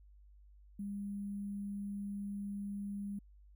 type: tone with sample-and-hold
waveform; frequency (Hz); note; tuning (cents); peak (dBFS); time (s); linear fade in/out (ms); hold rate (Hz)
sine; 201.1; G3; +44; -38; 0.79-3.19; 5; 11025
effects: added 50 Hz sine -57 dBFS peak until 3.55 s